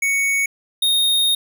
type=tone pair in turn; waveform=square; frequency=2225 / 3706 Hz; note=C#7 / A#7; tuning=+6 / -11 cents; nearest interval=major sixth; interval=883 cents; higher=second; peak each=-17 / -15 dBFS; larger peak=second; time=0.02-0.46 / 0.82-1.35 s; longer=second; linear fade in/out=5 ms; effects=none